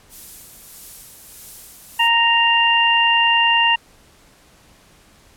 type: noise with tremolo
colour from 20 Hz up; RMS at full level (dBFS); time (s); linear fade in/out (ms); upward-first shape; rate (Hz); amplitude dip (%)
violet; -33; 0.09-2.1; 50; sine; 1.6; 40
type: harmonic tone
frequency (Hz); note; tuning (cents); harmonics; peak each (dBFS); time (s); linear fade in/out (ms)
930; A#5; -4; 1 / 2 / 3; -17 / -20 / -15; 1.99-3.76; 10
effects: pink hiss -51 dBFS RMS until 5.36 s + low-pass 12000 Hz 12 dB/octave